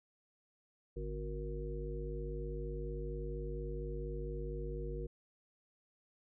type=harmonic tone with a mistuned harmonic; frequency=52.1 Hz; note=G#1; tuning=6 cents sharp; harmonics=1 / 3 / 5 / 7 / 9; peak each=-40 / -46 / -53 / -46 / -45 dBFS; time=0.96-5.07 s; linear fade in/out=10 ms; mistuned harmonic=3; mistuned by=-99 cents; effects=none